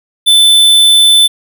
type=tone; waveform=square; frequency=3520 Hz; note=A7; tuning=in tune; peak=-4 dBFS; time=0.26-1.28 s; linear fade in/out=20 ms; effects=none